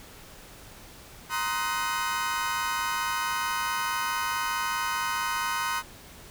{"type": "chord", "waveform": "35% pulse", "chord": "C half-diminished seventh", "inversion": "third", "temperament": "just", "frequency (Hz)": [941.9, 1046.5, 1255.8, 1507], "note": ["Bb5", "C6", "Eb6", "Gb6"], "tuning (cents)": [18, 0, 16, 31], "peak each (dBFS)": -31, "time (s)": [1.29, 5.83], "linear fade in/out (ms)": 50, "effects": ["pink hiss -48 dBFS RMS until 6.3 s"]}